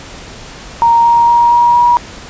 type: tone with pitch steps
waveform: sine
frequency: 932.3 / 939.3 / 946.4 / 953.5 / 960.7 Hz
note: A#5 / A#5 / A#5 / A#5 / B5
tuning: 0 / +13 / +26 / +39 / -48 cents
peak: -5 dBFS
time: 0.82-1.97 s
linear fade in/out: 0 ms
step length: 230 ms
effects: pink hiss -31 dBFS RMS until 2.29 s + resampled to 16000 Hz